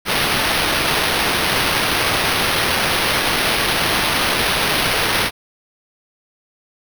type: noise with sample-and-hold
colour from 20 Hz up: white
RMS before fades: -18 dBFS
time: 0.05-5.31 s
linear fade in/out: 50 ms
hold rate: 7350 Hz
effects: none